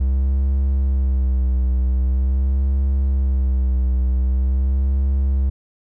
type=tone with vibrato; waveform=triangle; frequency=65.41 Hz; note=C2; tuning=in tune; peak=-13 dBFS; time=0-5.5 s; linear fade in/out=10 ms; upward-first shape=sine; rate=0.44 Hz; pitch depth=56 cents each way; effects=none